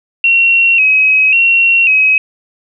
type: tone with vibrato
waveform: sine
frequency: 2637 Hz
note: E7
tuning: in tune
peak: -6 dBFS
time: 0.24-2.18 s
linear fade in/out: 2 ms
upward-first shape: square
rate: 0.92 Hz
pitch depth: 62 cents each way
effects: none